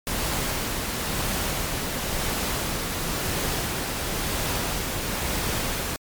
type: noise with tremolo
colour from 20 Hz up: pink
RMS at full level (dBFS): -26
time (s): 0.07-5.96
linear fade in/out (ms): 0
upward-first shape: sine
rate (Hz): 0.97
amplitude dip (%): 25
effects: MP3 96 kbps